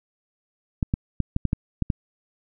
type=clicks; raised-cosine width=5 ms; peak=-9 dBFS; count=8; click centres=0.828 / 0.939 / 1.203 / 1.364 / 1.453 / 1.531 / 1.823 / 1.902 s; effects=none